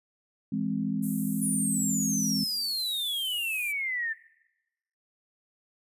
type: chord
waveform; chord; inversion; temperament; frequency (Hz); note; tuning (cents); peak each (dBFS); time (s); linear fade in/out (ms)
sine; E augmented; none; equal with one note detuned; 164.81 / 207.1 / 261.6; E3 / G#3 / B#3; 0 / -5 / 0; -34 / -29 / -31; 0.52-2.44; 5
type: high-pass noise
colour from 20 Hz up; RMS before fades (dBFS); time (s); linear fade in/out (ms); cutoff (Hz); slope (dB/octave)
pink; -39; 1.02-3.73; 20; 8300; 48
type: exponential sweep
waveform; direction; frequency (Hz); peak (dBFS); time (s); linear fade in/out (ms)
sine; down; 10010 to 1760; -28; 1.41-4.14; 20
effects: noise-tail reverb RT60 1.0 s tail -21 dB re dry + resampled to 32000 Hz